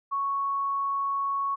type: tone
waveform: sine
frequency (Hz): 1108.7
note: C#6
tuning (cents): 0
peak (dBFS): -25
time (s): 0.11-1.56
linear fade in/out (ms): 20
effects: none